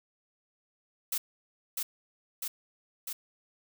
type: noise with echo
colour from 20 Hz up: blue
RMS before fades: -31 dBFS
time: 1.12-1.18 s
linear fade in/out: 5 ms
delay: 650 ms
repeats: 3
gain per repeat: -2 dB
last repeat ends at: 3.13 s
effects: none